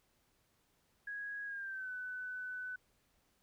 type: tone with pitch glide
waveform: sine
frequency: 1656 to 1501.1 Hz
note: G#6 to F#6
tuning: -5 to +25 cents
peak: -40 dBFS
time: 1.07-2.76 s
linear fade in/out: 5 ms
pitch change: -170 cents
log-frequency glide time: 1.45-1.91 s
effects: pink hiss -75 dBFS RMS until 3.42 s